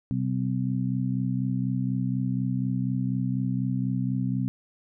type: harmonic tone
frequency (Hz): 64.1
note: C2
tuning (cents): -35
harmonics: 2 / 3 / 4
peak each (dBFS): -27 / -29 / -30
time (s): 0.11-4.48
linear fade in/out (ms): 0
effects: none